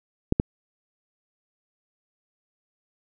clicks, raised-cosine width 3 ms, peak -6 dBFS, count 2, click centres 0.324 / 0.399 s, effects none

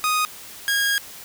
sawtooth tone pair in turn, 1244.5 / 1634.2 Hz, D#6 / G#6, 0 / -28 cents, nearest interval perfect fourth, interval 472 cents, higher second, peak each -15 dBFS, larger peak neither, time 0.04-0.25 / 0.68-0.98 s, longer second, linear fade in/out 0 ms, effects white hiss -40 dBFS RMS until 1.24 s

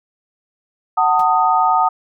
sine chord, D# diminished, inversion first, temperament just, 746.7 / 896 / 1244.5 Hz, F#5 / A5 / D#6, +16 / +31 / 0 cents, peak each -16 dBFS, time 0.97-1.89 s, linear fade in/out 10 ms
pink noise with exponential decay, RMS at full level -33 dBFS, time 1.19-1.28 s, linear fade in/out 5 ms, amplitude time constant 18 ms
effects none

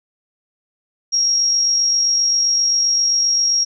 sine tone with amplitude modulation, 5600 Hz, F8, 4 cents sharp, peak -12 dBFS, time 1.12-3.65 s, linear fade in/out 20 ms, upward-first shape sine, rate 47.6 Hz, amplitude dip 30%, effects none

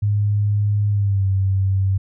sine tone with pitch glide, 103.3 to 96.38 Hz, G#2 to G2, -9 to -29 cents, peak -15 dBFS, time 0.02-1.98 s, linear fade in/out 10 ms, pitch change -120 cents, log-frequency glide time 0.89-1.27 s, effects none

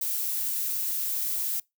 violet noise, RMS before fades -29 dBFS, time 0.01-1.6 s, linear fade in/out 5 ms, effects noise-tail reverb RT60 0.2 s tail -25 dB re dry

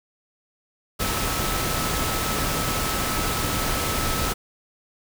sine tone in noise, 1300 Hz, E6, 24 cents flat, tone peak -32 dBFS, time 0.99-4.34 s, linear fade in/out 20 ms, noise pink, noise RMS -25 dBFS, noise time 0.99-4.34 s, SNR -10 dB, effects none

